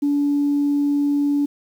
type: tone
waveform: sine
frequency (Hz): 287.2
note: D4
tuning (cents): -39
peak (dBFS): -15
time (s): 0.02-1.46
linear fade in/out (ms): 10
effects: tanh soft clip ceiling -12 dBFS + 8-bit